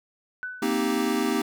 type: tone with exponential decay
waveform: sine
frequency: 1497 Hz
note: F#6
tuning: 20 cents sharp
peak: -28 dBFS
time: 0.43-0.99 s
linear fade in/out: 0 ms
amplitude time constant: 120 ms
type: chord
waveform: square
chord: C minor seventh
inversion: third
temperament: equal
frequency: 233.1 / 261.6 / 311.1 / 392 Hz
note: Bb3 / C4 / Eb4 / G4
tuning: 0 / 0 / 0 / 0 cents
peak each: -29 dBFS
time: 0.62-1.42 s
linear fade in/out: 5 ms
effects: none